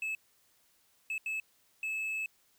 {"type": "tone bursts at uneven times", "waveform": "triangle", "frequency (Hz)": 2602, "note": "E7", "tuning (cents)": -23, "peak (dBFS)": -31, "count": 4, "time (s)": [[0.02, 0.15], [1.1, 1.18], [1.26, 1.4], [1.83, 2.26]], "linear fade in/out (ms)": 2, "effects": ["white hiss -69 dBFS RMS until 2.58 s"]}